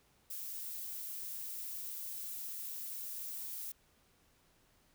violet noise, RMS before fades -43 dBFS, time 0.3-3.72 s, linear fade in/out 5 ms, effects pink hiss -70 dBFS RMS until 4.94 s

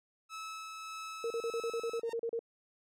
sawtooth tone with tremolo, 1300 Hz, E6, 24 cents flat, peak -37 dBFS, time 0.29-2.02 s, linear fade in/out 50 ms, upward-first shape sine, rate 1.7 Hz, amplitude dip 25%
sine tone bursts, 462.4 Hz, A#4, 14 cents flat, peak -32 dBFS, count 12, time 1.24-2.392 s, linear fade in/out 2 ms, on 63 ms, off 36 ms
sawtooth tone with exponential growth, 917 Hz, A#5, 29 cents flat, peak -38 dBFS, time 1.99-2.13 s, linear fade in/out 5 ms, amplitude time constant 30 ms
effects low-pass 10000 Hz 12 dB/octave

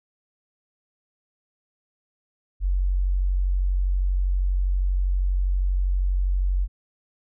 sine tone, 46.25 Hz, F#1, in tune, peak -19 dBFS, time 2.6-6.68 s, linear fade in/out 50 ms, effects none

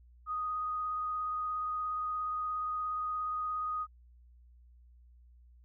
sine tone with vibrato, 1244.5 Hz, D#6, in tune, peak -32 dBFS, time 0.26-3.87 s, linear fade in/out 50 ms, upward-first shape triangle, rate 17 Hz, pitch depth 12 cents each way, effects added 60 Hz sine -56 dBFS peak until 5.64 s

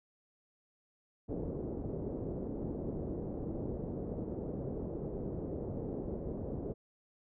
white low-pass noise, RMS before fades -39 dBFS, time 1.28-6.74 s, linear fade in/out 20 ms, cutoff 460 Hz, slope 24 dB/octave, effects none

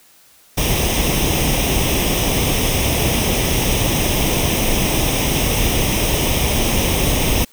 pink noise with comb filter, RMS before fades -17 dBFS, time 0.57-7.45 s, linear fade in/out 10 ms, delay 0.34 ms, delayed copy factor +0.7, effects white hiss -50 dBFS RMS until 7.52 s

